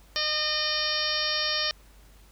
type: harmonic tone with a mistuned harmonic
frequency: 610 Hz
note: D#5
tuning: 34 cents flat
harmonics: 1 / 2 / 3 / 4 / 5 / 6 / 7 / 8 / 9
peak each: -36 / -36 / -33 / -37 / -33 / -34 / -34 / -32 / -31 dBFS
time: 0.16-1.71 s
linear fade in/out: 0 ms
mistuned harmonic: 8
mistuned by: -38 cents
effects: added 50 Hz sine -52 dBFS peak until 2.31 s + pink hiss -58 dBFS RMS until 2.31 s